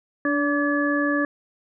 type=tone cluster; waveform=sine; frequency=291.1 / 574 / 1159 / 1708 Hz; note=D4 / D5 / D6 / G#6; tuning=-15 / -40 / -23 / +48 cents; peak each=-22 / -27 / -29 / -25 dBFS; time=0.25-1.25 s; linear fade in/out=2 ms; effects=none